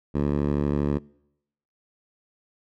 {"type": "tone with band-pass filter", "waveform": "10% pulse", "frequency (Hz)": 72.4, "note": "D2", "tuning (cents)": -24, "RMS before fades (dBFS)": -24, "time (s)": [0.14, 0.99], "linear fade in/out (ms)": 20, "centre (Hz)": 210, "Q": 0.54, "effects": ["noise-tail reverb RT60 0.8 s tail -25 dB re dry"]}